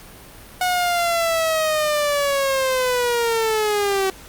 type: linear sweep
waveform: sawtooth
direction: down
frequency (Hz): 732 to 379.8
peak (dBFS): -14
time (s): 0.61-4.1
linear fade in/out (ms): 2
effects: pink hiss -42 dBFS RMS until 4.28 s + Opus 48 kbps